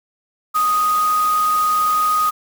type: tone in noise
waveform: sine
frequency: 1244.5 Hz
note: D#6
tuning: in tune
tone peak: -14 dBFS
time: 0.54-2.31 s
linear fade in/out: 20 ms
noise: white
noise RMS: -30 dBFS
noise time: 0.54-2.31 s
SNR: +13 dB
effects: none